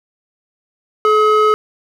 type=ring-modulated tone; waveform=triangle; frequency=852 Hz; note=G#5; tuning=44 cents sharp; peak=-4 dBFS; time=1.05-1.54 s; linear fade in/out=0 ms; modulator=423 Hz; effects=none